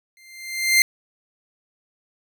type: tone with exponential growth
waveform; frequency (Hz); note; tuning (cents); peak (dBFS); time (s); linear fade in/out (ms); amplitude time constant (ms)
sawtooth; 2093; C7; 0; -7; 0.17-0.82; 1; 140
effects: none